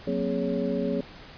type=tone cluster; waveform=sine; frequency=181.7 / 232.7 / 267.1 / 417.8 / 559 Hz; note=F#3 / A#3 / C4 / G#4 / C#5; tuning=-31 / -3 / +36 / +10 / +14 cents; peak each=-31 dBFS; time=0.07-1.01 s; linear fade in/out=5 ms; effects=pink hiss -46 dBFS RMS until 1.37 s + resampled to 11025 Hz